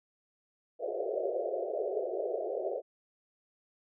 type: band-pass noise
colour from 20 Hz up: pink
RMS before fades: -34 dBFS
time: 0.79-2.82 s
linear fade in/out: 50 ms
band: 370 to 690 Hz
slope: 96 dB/octave
effects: none